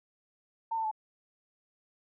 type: tone with pitch steps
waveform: sine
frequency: 906 / 891 / 867 Hz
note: A#5 / A5 / A5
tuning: -50 / +22 / -26 cents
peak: -29 dBFS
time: 0.71-0.914 s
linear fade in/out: 10 ms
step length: 68 ms
effects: none